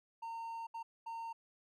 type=tone bursts at uneven times; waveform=triangle; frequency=915 Hz; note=A#5; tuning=32 cents flat; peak=-39 dBFS; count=3; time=0.22-0.67 / 0.74-0.83 / 1.06-1.33 s; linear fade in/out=10 ms; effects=none